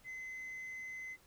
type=tone; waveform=sine; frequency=2044 Hz; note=C7; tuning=41 cents flat; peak=-40 dBFS; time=0.04-1.17 s; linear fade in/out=50 ms; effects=tanh soft clip ceiling -42 dBFS + pink hiss -66 dBFS RMS until 1.26 s